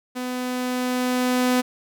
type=tone with level ramp; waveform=sawtooth; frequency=250.9 Hz; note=B3; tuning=28 cents sharp; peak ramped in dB=-23 to -13 dBFS; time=0.15-1.62 s; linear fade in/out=20 ms; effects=none